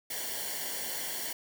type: noise with comb filter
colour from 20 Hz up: white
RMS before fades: -36 dBFS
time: 0.1-1.33 s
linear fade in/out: 5 ms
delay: 0.79 ms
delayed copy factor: -0.75
effects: none